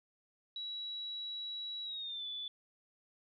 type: tone with pitch glide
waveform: sine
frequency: 3900 to 3475 Hz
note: B7 to A7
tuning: -23 to -22 cents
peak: -39 dBFS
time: 0.56-2.48 s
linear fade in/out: 2 ms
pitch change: -199 cents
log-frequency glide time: 1.84-2.26 s
effects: none